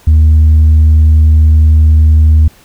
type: tone with tanh clipping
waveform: sine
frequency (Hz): 77.7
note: D#2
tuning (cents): -2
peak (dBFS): -3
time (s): 0.07-2.48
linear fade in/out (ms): 5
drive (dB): 1
effects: pink hiss -43 dBFS RMS until 2.64 s